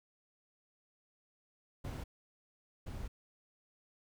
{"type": "noise bursts at uneven times", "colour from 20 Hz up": "brown", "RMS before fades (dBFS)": -42, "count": 2, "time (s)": [[1.84, 2.04], [2.86, 3.08]], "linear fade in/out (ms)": 10, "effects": []}